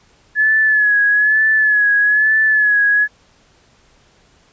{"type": "tone with vibrato", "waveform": "sine", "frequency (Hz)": 1706, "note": "G#6", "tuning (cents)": 46, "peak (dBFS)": -10, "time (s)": [0.35, 3.08], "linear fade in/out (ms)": 50, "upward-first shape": "sine", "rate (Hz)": 1.1, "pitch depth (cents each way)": 48, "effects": ["pink hiss -53 dBFS RMS until 4.52 s", "resampled to 16000 Hz"]}